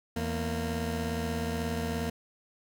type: tone pair together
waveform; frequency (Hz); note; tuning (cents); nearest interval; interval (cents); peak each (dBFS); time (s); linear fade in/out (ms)
20% pulse; 82.41 / 230.5; E2 / A#3; 0 / -19; octave + tritone; 1781; -28; 0.16-2.1; 5
effects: none